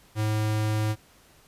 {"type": "tone", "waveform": "square", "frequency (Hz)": 107.7, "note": "A2", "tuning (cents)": -37, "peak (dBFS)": -24, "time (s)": [0.15, 0.96], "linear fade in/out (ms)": 50, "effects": ["pink hiss -57 dBFS RMS until 1.47 s", "resampled to 32000 Hz"]}